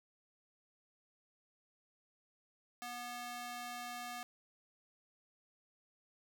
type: tone with high-pass filter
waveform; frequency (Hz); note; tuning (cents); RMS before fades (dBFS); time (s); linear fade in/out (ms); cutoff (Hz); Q
square; 243.2; B3; -26; -45; 2.82-4.23; 0; 750; 0.9
effects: 11-bit